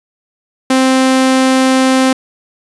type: tone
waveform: sawtooth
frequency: 261.6 Hz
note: C4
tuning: in tune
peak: -4 dBFS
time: 0.7-2.13 s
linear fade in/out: 5 ms
effects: resampled to 24000 Hz